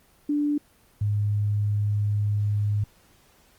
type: tone pair in turn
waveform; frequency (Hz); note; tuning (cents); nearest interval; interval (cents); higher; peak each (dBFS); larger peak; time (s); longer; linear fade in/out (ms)
sine; 293.2 / 103.66; D4 / G#2; -3 / -3; octave + tritone; 1800; first; -21; neither; 0.29-0.58 / 1.01-2.84; second; 5
effects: pink hiss -59 dBFS RMS until 3.58 s + Opus 24 kbps